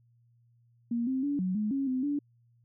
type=tone with pitch steps; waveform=sine; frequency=235.4 / 262.2 / 286.1 / 184.9 / 212 / 273.7 / 257.2 / 288.6 Hz; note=A#3 / C4 / D4 / F#3 / G#3 / C#4 / C4 / D4; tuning=+17 / +4 / -45 / -1 / +36 / -22 / -30 / -30 cents; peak=-27 dBFS; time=0.91-2.19 s; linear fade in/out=5 ms; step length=160 ms; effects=added 118 Hz sine -62 dBFS peak until 2.64 s